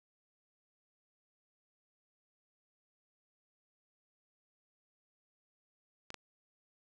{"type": "clicks", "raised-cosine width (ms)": 0.2, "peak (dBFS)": -26, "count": 2, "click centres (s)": [6.104, 6.143], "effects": []}